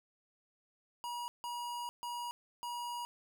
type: tone bursts at uneven times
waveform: square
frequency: 960 Hz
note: B5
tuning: 49 cents flat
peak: -39 dBFS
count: 4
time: 1.04-1.28 / 1.44-1.89 / 2.03-2.31 / 2.63-3.05 s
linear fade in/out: 0 ms
effects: none

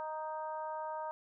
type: harmonic tone with a mistuned harmonic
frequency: 311.1 Hz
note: D#4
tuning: in tune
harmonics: 2 / 3 / 4 / 5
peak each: -42 / -39 / -48 / -54 dBFS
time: 0-1.11 s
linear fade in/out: 0 ms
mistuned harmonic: 5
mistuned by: +16 cents
effects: none

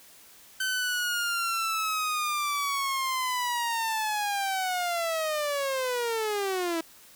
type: linear sweep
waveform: sawtooth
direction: down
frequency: 1537 to 323.1 Hz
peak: -23 dBFS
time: 0.6-6.81 s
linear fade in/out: 5 ms
effects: white hiss -53 dBFS RMS until 7.15 s

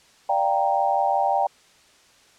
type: chord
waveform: sine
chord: G minor seventh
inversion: second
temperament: equal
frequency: 587.3 / 698.5 / 784 / 932.3 Hz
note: D5 / F5 / G5 / Bb5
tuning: 0 / 0 / 0 / 0 cents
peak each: -26 / -26 / -21 / -26 dBFS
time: 0.29-1.47 s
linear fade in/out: 5 ms
effects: white hiss -55 dBFS RMS until 2.38 s + low-pass 7000 Hz 12 dB/octave

